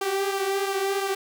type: tone with flanger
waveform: sawtooth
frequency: 391.7 Hz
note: G4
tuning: 1 cent flat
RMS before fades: -26 dBFS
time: 0.01-1.15 s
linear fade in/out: 5 ms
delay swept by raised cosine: 2 to 7 ms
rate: 2.9 Hz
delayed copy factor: -0.5
effects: none